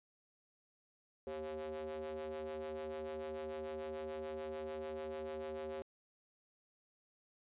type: ring-modulated tone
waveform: square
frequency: 77.1 Hz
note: D#2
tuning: 15 cents flat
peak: -39 dBFS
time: 1.27-5.82 s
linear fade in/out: 0 ms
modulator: 466 Hz
effects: resampled to 8000 Hz